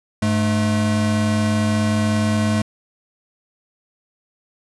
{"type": "tone pair together", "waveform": "square", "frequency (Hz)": [101.51, 215.1], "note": ["G#2", "A3"], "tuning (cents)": [-39, -39], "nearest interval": "octave + minor second", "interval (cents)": 1300, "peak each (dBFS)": [-21, -19], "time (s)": [0.22, 2.62], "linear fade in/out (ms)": 5, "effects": ["resampled to 24000 Hz"]}